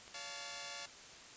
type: click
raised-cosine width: 0.3 ms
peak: -37 dBFS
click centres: 0.079 s
type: chord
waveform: 5% pulse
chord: Db augmented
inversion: none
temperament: equal with one note detuned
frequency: 567 / 698.5 / 880 Hz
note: Db5 / F5 / A5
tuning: +39 / 0 / 0 cents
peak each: -37 dBFS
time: 0.14-0.86 s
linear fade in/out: 5 ms
effects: white hiss -54 dBFS RMS until 1.36 s + resampled to 16000 Hz